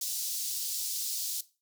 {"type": "high-pass noise", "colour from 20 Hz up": "pink", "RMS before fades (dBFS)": -34, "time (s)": [0.01, 1.41], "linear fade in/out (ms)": 5, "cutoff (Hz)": 4500, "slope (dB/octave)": 24, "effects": ["noise-tail reverb RT60 0.3 s tail -17 dB re dry"]}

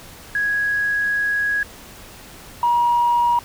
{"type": "tone pair in turn", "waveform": "sine", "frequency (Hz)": [1661.2, 954.8], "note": ["G#6", "A#5"], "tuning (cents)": [0, 41], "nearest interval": "minor seventh", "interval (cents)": 959, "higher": "first", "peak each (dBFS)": [-17, -13], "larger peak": "second", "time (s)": [[0.35, 1.63], [2.63, 3.39]], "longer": "first", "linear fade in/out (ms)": 2, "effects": ["tanh soft clip ceiling -10 dBFS", "pink hiss -41 dBFS RMS until 3.44 s"]}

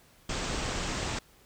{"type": "low-pass noise", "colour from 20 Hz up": "pink", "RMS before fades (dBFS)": -33, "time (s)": [0.29, 1.19], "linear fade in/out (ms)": 5, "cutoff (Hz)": 8300, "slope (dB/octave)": 96, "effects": ["pink hiss -60 dBFS RMS until 1.45 s"]}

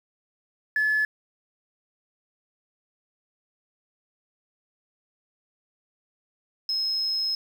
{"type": "tone pair in turn", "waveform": "sine", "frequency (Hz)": [1721, 5157], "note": ["A6", "E8"], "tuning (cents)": [-39, -39], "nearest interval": "octave + perfect fifth", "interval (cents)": 1900, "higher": "second", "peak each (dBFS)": [-19, -23], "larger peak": "first", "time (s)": [[0.76, 1.05], [6.69, 7.35]], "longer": "second", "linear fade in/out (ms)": 2, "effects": ["tanh soft clip ceiling -17 dBFS", "8-bit"]}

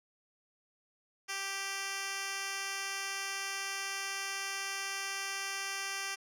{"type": "tone with band-pass filter", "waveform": "10% pulse", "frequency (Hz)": 392, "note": "G4", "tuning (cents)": 0, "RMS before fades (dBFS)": -38, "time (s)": [1.28, 6.16], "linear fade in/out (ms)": 20, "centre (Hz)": 4800, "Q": 0.73, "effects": []}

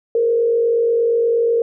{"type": "tone with frequency modulation", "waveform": "sine", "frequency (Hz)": 464.9, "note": "A#4", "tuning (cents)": -5, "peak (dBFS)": -13, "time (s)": [0.15, 1.62], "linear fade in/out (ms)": 2, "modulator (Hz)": 48.4, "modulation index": 0.49, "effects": []}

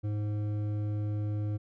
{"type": "tone with hard clipping", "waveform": "sine", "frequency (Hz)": 104.8, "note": "G#2", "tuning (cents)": 16, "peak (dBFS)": -31, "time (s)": [0.03, 1.58], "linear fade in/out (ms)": 20, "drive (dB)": 9, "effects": []}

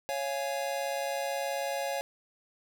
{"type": "chord", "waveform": "square", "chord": "Db major", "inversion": "none", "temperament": "just", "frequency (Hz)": [554.4, 693, 831.5], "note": ["Db5", "F5", "Ab5"], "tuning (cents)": [0, -14, 2], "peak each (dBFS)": [-34, -37, -38], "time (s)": [0.09, 2.01], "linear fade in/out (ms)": 0, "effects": []}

